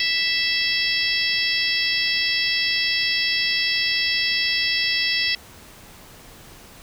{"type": "harmonic tone", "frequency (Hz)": 659.3, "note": "E5", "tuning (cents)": 0, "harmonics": [3, 4, 5, 6, 7, 8], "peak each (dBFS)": [-25, -26, -27, -30, -27, -25], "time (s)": [0, 5.35], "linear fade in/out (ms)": 2, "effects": ["pink hiss -45 dBFS RMS until 6.82 s"]}